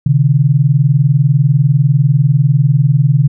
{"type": "tone pair together", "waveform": "sine", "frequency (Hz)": [130.81, 150.85], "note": ["C3", "D3"], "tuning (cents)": [0, 47], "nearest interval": "major second", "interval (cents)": 247, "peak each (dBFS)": -10, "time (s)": [0.06, 3.28], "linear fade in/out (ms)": 5, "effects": []}